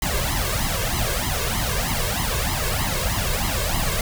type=noise with flanger; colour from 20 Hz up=pink; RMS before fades=-23 dBFS; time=0.02-4.01 s; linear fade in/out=2 ms; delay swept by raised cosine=0.97 to 1.9 ms; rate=3.2 Hz; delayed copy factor=+1; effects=none